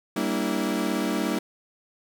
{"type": "chord", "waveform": "35% pulse", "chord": "E half-diminished seventh", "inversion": "first", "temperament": "equal with one note detuned", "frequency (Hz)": [196, 233.1, 289.8, 329.6], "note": ["G3", "Bb3", "D4", "E4"], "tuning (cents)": [0, 0, -23, 0], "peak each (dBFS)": -28, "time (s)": [0.16, 1.39], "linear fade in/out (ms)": 5, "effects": []}